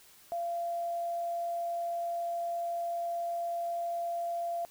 sine tone with quantisation, 686 Hz, F5, 31 cents flat, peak -31 dBFS, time 0.32-4.65 s, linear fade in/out 0 ms, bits 10, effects white hiss -58 dBFS RMS until 4.7 s

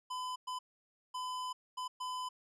square tone bursts at uneven times, 1009 Hz, B5, 37 cents sharp, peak -38 dBFS, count 5, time 0.1-0.36 / 0.47-0.59 / 1.14-1.53 / 1.77-1.88 / 2-2.29 s, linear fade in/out 10 ms, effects low-pass 9000 Hz 12 dB/octave

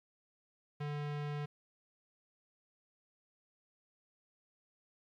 square tone with low-pass filter, 146.83 Hz, D3, in tune, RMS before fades -39 dBFS, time 0.8-1.46 s, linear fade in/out 10 ms, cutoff 3000 Hz, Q 0.93, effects 12-bit

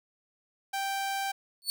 sawtooth tone, 784 Hz, G5, in tune, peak -26 dBFS, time 0.73-1.32 s, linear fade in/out 10 ms
sawtooth tone with exponential growth, 4451 Hz, C#8, 6 cents sharp, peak -21 dBFS, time 1.62-1.7 s, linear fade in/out 0 ms, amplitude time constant 17 ms
effects none

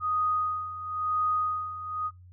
sine tone with tremolo, 1244.5 Hz, D#6, in tune, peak -23 dBFS, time 0-2.11 s, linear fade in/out 50 ms, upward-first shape sine, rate 0.98 Hz, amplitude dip 75%, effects noise-tail reverb RT60 0.2 s tail -26 dB re dry + added 90 Hz sine -48 dBFS peak until 2.32 s

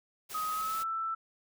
white noise, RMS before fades -43 dBFS, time 0.29-0.84 s, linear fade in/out 20 ms
sine tone with pitch glide, 1260 to 1327.2 Hz, D#6 to E6, +21 to +11 cents, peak -31 dBFS, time 0.34-1.15 s, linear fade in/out 10 ms, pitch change +90 cents, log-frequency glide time 0.52-0.84 s
effects none

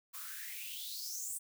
blue noise with high-pass filter sweep, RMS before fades -43 dBFS, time 0.13-1.39 s, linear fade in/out 20 ms, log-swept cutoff 1100 to 8800 Hz, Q 6.9, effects none

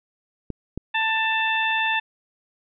clicks, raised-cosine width 3 ms, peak -16 dBFS, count 2, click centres 0.503 / 0.776 s
harmonic tone, 887 Hz, A5, 14 cents sharp, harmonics 1 / 2 / 3 / 4, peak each -25 / -24 / -25 / -30 dBFS, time 0.94-2 s, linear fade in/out 10 ms
effects none

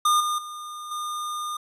square tone with level steps, 1214 Hz, D#6, 43 cents flat, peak -18 / -24 / -35 / -29 dBFS, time 0.05-1.57 s, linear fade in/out 5 ms, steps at 0.2 / 0.38 / 0.91 s, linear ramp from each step 5 ms, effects resampled to 32000 Hz

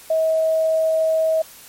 sine tone, 640 Hz, D#5, 49 cents sharp, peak -15 dBFS, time 0.1-1.42 s, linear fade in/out 5 ms, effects white hiss -43 dBFS RMS until 1.68 s + MP3 64 kbps

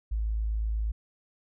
sine tone, 54.1 Hz, A1, 29 cents flat, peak -26 dBFS, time 0.11-0.92 s, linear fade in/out 10 ms, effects none

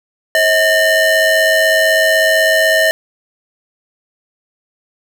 square ring-modulated tone, 591 Hz, D5, 11 cents sharp, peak -7 dBFS, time 0.35-2.91 s, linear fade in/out 0 ms, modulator 1230 Hz, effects none

